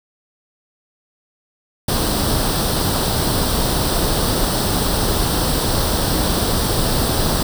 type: noise with comb filter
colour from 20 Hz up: pink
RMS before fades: -18 dBFS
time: 1.88-7.43 s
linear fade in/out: 5 ms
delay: 0.22 ms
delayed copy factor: +0.65
effects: none